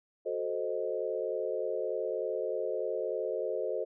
sine chord, F# diminished seventh, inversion none, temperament equal, 370 / 440 / 523.3 / 622.3 Hz, F#4 / A4 / C5 / Eb5, 0 / 0 / 0 / 0 cents, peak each -38 / -35 / -35 / -37 dBFS, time 0.25-3.85 s, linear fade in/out 20 ms, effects none

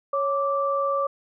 sine tone pair together, 554 / 1169.1 Hz, C#5 / D6, -1 / -8 cents, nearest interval octave + minor second, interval 1293 cents, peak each -24 dBFS, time 0.13-1.07 s, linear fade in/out 5 ms, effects none

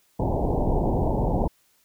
pink low-pass noise, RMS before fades -23 dBFS, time 0.19-1.48 s, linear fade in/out 10 ms, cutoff 930 Hz, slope 96 dB/octave, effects white hiss -64 dBFS RMS until 1.84 s

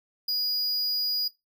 square tone, 4900 Hz, D#8, 27 cents flat, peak -26 dBFS, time 0.28-1.28 s, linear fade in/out 5 ms, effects noise-tail reverb RT60 0.2 s tail -19 dB re dry

